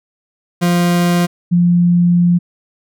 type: tone pair in turn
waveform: 40% pulse / sine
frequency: 174.61 / 174.61 Hz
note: F3 / F3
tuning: 0 / 0 cents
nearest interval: unison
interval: 0 cents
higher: neither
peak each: -10 / -8 dBFS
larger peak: second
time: 0.61-1.27 / 1.51-2.39 s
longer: second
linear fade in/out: 20 ms
effects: none